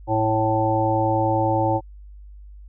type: harmonic tone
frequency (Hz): 110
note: A2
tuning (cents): 0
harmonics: 1 / 3 / 5 / 7 / 8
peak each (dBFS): -24 / -24 / -24 / -24 / -24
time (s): 0.07-1.81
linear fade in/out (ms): 50
effects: added 50 Hz sine -39 dBFS peak until 2.68 s